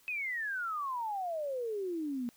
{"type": "exponential sweep", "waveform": "sine", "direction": "down", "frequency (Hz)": [2570, 233.1], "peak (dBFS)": -33, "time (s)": [0.08, 2.29], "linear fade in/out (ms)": 0, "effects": ["white hiss -64 dBFS RMS until 2.36 s"]}